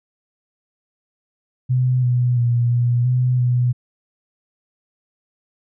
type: tone with pitch steps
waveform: sine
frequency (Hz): 126.9 / 123.4 / 119.7 / 120.9 / 125.8 / 123.4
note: B2 / B2 / A#2 / B2 / B2 / B2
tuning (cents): +47 / -1 / +46 / -36 / +32 / -1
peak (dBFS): -14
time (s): 1.69-3.73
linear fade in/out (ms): 20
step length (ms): 340
effects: none